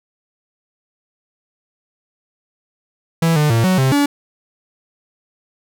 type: tone with pitch steps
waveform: 45% pulse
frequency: 165 / 150.1 / 114.8 / 185.8 / 132.5 / 286.6 Hz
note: E3 / D3 / A#2 / F#3 / C3 / D4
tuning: +2 / +38 / -26 / +7 / +22 / -42 cents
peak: -12 dBFS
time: 3.22-4.06 s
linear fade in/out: 5 ms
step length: 140 ms
effects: none